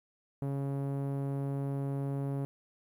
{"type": "tone with low-pass filter", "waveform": "sawtooth", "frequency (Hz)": 138.59, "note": "C#3", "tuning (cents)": 0, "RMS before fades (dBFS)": -34, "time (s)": [0.42, 2.45], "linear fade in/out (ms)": 0, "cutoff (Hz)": 650, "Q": 0.65, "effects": ["11-bit"]}